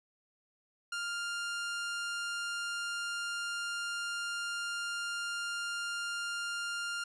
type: tone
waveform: sawtooth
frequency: 1400 Hz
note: F6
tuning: 4 cents sharp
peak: -31 dBFS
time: 0.92-7.04 s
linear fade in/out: 5 ms
effects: resampled to 22050 Hz